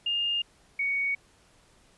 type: tone pair in turn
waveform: sine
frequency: 2822 / 2234 Hz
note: F7 / C#7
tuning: +17 / +13 cents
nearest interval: major third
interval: 404 cents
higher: first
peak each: -25 dBFS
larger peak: neither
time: 0.06-0.42 / 0.79-1.15 s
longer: neither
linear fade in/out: 5 ms
effects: pink hiss -61 dBFS RMS until 1.97 s + resampled to 24000 Hz